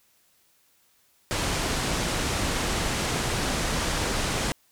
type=low-pass noise; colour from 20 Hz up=pink; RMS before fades=-27 dBFS; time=1.31-4.52 s; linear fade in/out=0 ms; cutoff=9500 Hz; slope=24 dB/octave; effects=white hiss -64 dBFS RMS until 4.71 s